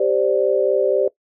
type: chord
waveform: sine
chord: G suspended fourth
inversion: none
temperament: equal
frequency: 392 / 523.3 / 587.3 Hz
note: G4 / C5 / D5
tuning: 0 / 0 / 0 cents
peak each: -19 dBFS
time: 0-1.08 s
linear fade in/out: 5 ms
effects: noise-tail reverb RT60 0.1 s tail -19 dB re dry